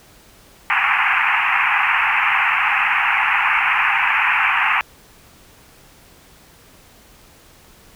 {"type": "band-pass noise", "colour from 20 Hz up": "white", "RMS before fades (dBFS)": -17, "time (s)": [0.7, 4.81], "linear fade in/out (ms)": 0, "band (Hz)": [780, 2700], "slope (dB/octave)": 96, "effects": ["pink hiss -48 dBFS RMS until 7.95 s"]}